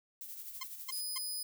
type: noise with tremolo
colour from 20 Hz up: violet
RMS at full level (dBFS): -44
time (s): 0.21-1.01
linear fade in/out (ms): 0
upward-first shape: sine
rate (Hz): 12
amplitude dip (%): 50
type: tone bursts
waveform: 10% pulse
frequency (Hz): 1050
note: C6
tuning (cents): +6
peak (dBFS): -29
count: 3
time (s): 0.61-1.182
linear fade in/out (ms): 5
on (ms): 24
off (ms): 250
type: tone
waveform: 15% pulse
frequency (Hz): 4995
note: D#8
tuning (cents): +6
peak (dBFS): -30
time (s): 0.92-1.43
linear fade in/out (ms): 5
effects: none